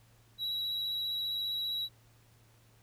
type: tone with vibrato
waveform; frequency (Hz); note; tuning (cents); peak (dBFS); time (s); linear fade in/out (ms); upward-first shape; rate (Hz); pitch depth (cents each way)
triangle; 3891; B7; -27; -31; 0.38-1.89; 50; square; 15; 12
effects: added 114 Hz sine -62 dBFS peak until 2.82 s + pink hiss -66 dBFS RMS until 2.82 s